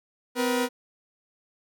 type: tone pair together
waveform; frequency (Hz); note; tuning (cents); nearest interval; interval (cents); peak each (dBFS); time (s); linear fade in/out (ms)
sawtooth; 254.3 / 480.1; C4 / B4; -49 / -49; major seventh; 1100; -22; 0.35-0.69; 50
effects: none